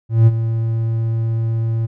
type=tone with ADSR envelope; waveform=triangle; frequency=113.5 Hz; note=A#2; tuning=46 cents flat; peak=-3 dBFS; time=0.09-1.87 s; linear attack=180 ms; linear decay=34 ms; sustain=-11 dB; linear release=20 ms; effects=none